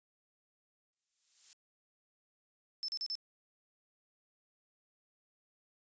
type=noise with exponential growth; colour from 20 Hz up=violet; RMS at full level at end=-46 dBFS; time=0.93-1.53 s; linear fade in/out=0 ms; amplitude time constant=130 ms
type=tone bursts; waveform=sine; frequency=5274 Hz; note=E8; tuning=in tune; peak=-35 dBFS; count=4; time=2.83-3.153 s; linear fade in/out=0 ms; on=53 ms; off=37 ms
effects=resampled to 16000 Hz